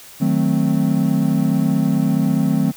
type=chord; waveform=triangle; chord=D# diminished seventh; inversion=none; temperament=equal; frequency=155.56 / 185 / 220 / 261.6 Hz; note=D#3 / F#3 / A3 / C4; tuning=0 / 0 / 0 / 0 cents; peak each=-18 dBFS; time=0.2-2.72 s; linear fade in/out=20 ms; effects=white hiss -41 dBFS RMS until 2.76 s